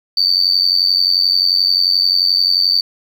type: tone with amplitude modulation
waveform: sine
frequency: 4574 Hz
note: D8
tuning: 47 cents flat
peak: -6 dBFS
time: 0.17-2.81 s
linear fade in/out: 5 ms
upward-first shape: sine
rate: 91.4 Hz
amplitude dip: 90%
effects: tanh soft clip ceiling -4 dBFS + 7-bit